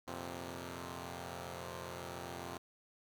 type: chord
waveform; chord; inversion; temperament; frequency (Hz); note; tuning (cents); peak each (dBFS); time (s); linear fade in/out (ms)
5% pulse; F suspended fourth; none; equal; 87.31 / 116.54 / 130.81; F2 / Bb2 / C3; 0 / 0 / 0; -34 / -40 / -36; 0.07-2.58; 10
effects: none